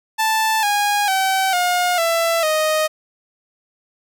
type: tone with pitch steps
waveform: sawtooth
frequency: 880 / 821.1 / 766.1 / 714.8 / 666.9 / 622.3 Hz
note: A5 / G#5 / G5 / F5 / E5 / D#5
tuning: 0 / -20 / -40 / +40 / +20 / 0 cents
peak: -12 dBFS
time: 0.18-2.88 s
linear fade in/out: 20 ms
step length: 450 ms
effects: none